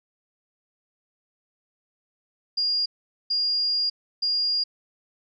sine tone bursts at uneven times, 4830 Hz, D8, 48 cents sharp, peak -21 dBFS, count 3, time 2.57-2.86 / 3.3-3.9 / 4.22-4.64 s, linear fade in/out 10 ms, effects none

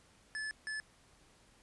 square tone bursts at uneven times, 1731 Hz, A6, 29 cents flat, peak -38 dBFS, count 2, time 0.35-0.51 / 0.67-0.8 s, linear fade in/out 0 ms, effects pink hiss -65 dBFS RMS until 1.62 s + resampled to 24000 Hz

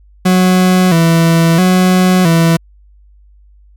40% pulse tone with vibrato, 174.5 Hz, F3, 1 cent flat, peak -6 dBFS, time 0.25-2.57 s, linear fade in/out 10 ms, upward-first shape square, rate 0.75 Hz, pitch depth 91 cents each way, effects added 50 Hz sine -41 dBFS peak until 3.76 s

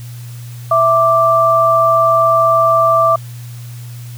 sine tone pair together, 659.3 / 1174.7 Hz, E5 / D6, 0 / 0 cents, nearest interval minor seventh, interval 1000 cents, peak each -12 / -10 dBFS, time 0.71-3.16 s, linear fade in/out 5 ms, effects added 120 Hz sine -27 dBFS peak until 4.17 s + white hiss -41 dBFS RMS until 4.17 s

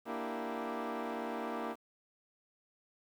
15% pulse chord, E half-diminished seventh, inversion second, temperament equal, 233.1 / 293.7 / 329.6 / 392 Hz, Bb3 / D4 / E4 / G4, 0 / 0 / 0 / 0 cents, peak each -33 / -37 / -36 / -37 dBFS, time 0.05-1.76 s, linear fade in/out 50 ms, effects low-pass 2000 Hz 12 dB/octave + 10-bit

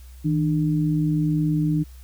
sine tone pair together, 158.71 / 299.6 Hz, D#3 / D4, +35 / +35 cents, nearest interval major seventh, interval 1100 cents, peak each -20 / -23 dBFS, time 0.24-1.84 s, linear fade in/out 20 ms, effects added 63 Hz sine -40 dBFS peak until 2.03 s + white hiss -55 dBFS RMS until 2.03 s

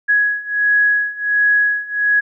sine beating tone pair, 1670 / 1671.4 Hz, G#6 / G#6, +9 / +11 cents, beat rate 1.4 Hz, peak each -17 / -15 dBFS, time 0.08-2.21 s, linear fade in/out 20 ms, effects none

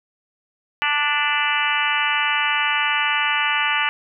harmonic tone with a mistuned harmonic, 293.7 Hz, D4, in tune, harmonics 3 / 4 / 5 / 6 / 7 / 8 / 9 / 10, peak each -26 / -26 / -26 / -26 / -26 / -26 / -26 / -26 dBFS, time 0.82-3.89 s, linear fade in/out 0 ms, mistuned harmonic 7, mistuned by -22 cents, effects none

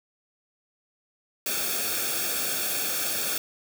white noise with comb filter, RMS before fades -28 dBFS, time 1.46-3.38 s, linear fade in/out 2 ms, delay 1 ms, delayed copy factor -0.75, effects none

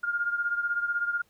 sine beating tone pair, 1410 / 1426 Hz, F6 / F6, +16 / +36 cents, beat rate 16 Hz, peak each -27 / -32 dBFS, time 0.03-1.22 s, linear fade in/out 10 ms, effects pink hiss -67 dBFS RMS until 1.29 s

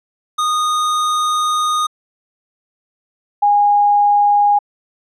square / sine tone pair in turn, 1234 / 820.7 Hz, D#6 / G#5, -15 / -21 cents, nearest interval perfect fifth, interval 706 cents, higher first, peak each -15 / -9 dBFS, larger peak second, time 0.38-1.87 / 3.42-4.59 s, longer first, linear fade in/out 10 ms, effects low-pass 9000 Hz 12 dB/octave

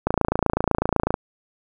click train, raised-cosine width 1 ms, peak -5 dBFS, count 31, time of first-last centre 0.07-1.141 s, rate 28 Hz, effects none

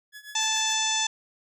sawtooth tone with tremolo, 1697 Hz, G#6, 37 cents sharp, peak -34 dBFS, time 0.12-0.77 s, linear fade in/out 50 ms, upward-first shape triangle, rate 7.1 Hz, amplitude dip 90%
harmonic tone, 877 Hz, A5, 6 cents flat, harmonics 1 / 2 / 3 / 4 / 5 / 6 / 7 / 8 / 9, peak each -31 / -34 / -33 / -28 / -39 / -35 / -29 / -33 / -40 dBFS, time 0.35-1.07 s, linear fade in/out 5 ms
effects none

